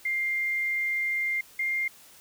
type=tone pair in turn; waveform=sine; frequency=2100 / 2112 Hz; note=C7 / C7; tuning=+6 / +16 cents; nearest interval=unison; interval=10 cents; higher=second; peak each=-25 dBFS; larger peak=neither; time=0.05-1.41 / 1.59-1.88 s; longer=first; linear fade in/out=5 ms; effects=white hiss -53 dBFS RMS until 2.2 s